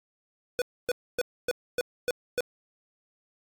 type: tone bursts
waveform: square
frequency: 493.9 Hz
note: B4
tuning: in tune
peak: -25 dBFS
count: 7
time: 0.59-2.406 s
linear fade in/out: 0 ms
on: 28 ms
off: 270 ms
effects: AAC 64 kbps